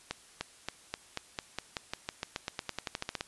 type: accelerating click train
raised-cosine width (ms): 0.2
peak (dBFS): -16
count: 22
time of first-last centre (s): 0.11-3.209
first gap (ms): 300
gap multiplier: 0.92
effects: white hiss -57 dBFS RMS until 3.27 s + resampled to 24000 Hz